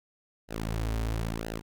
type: tone with flanger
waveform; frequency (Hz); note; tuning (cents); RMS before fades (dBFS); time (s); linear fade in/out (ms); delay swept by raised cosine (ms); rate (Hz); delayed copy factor
sawtooth; 55.3; A1; +9; -32; 0.48-1.62; 50; 0.86 to 6.06; 1; -0.85
effects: none